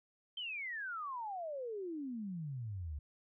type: exponential sweep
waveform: sine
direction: down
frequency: 3157 to 69.3 Hz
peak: -39 dBFS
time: 0.37-2.99 s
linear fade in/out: 5 ms
effects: none